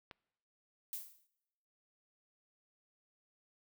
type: click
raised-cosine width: 0.3 ms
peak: -32 dBFS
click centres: 0.112 s
type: noise with exponential decay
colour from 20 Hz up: violet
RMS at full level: -39 dBFS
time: 0.93-1.27 s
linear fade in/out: 1 ms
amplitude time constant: 72 ms
effects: noise-tail reverb RT60 1.0 s tail -24 dB re dry